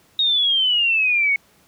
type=exponential sweep; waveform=sine; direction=down; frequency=3764 to 2194 Hz; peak=-15 dBFS; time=0.19-1.36 s; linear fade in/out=2 ms; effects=pink hiss -56 dBFS RMS until 1.67 s + high-pass 80 Hz 12 dB/octave